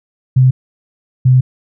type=tone pair in turn; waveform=sine; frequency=129.2 / 128.31 Hz; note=C3 / C3; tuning=-21 / -33 cents; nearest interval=unison; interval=12 cents; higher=first; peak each=-5 dBFS; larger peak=neither; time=0.36-0.51 / 1.25-1.41 s; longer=second; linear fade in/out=10 ms; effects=none